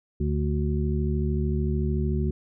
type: harmonic tone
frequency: 73.42 Hz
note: D2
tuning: in tune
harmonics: 1 / 2 / 3 / 5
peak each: -25 / -28 / -30 / -32 dBFS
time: 0.2-2.31 s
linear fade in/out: 5 ms
effects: none